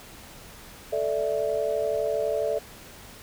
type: chord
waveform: sine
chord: A suspended fourth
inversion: none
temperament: equal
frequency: 440 / 587.3 / 659.3 Hz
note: A4 / D5 / E5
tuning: 0 / 0 / 0 cents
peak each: -28 / -27 / -29 dBFS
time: 0.92-2.59 s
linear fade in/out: 10 ms
effects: pink hiss -46 dBFS RMS until 3.22 s